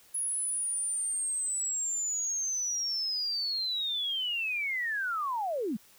sine linear sweep, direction down, 10548 to 185 Hz, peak -29 dBFS, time 0.14-5.77 s, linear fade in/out 10 ms, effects white hiss -59 dBFS RMS until 5.98 s

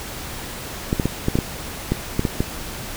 clicks, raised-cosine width 3 ms, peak -5 dBFS, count 10, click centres 0.929 / 0.998 / 1.056 / 1.284 / 1.355 / 1.388 / 1.92 / 2.194 / 2.252 / 2.405 s, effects pink hiss -32 dBFS RMS until 2.96 s

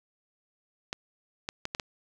clicks, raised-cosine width 0.2 ms, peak -15 dBFS, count 5, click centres 0.929 / 1.489 / 1.654 / 1.749 / 1.798 s, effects none

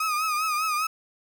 35% pulse tone with vibrato, 1249 Hz, D#6, 6 cents sharp, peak -22 dBFS, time 0-0.87 s, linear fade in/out 5 ms, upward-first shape triangle, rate 5 Hz, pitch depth 79 cents each way, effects none

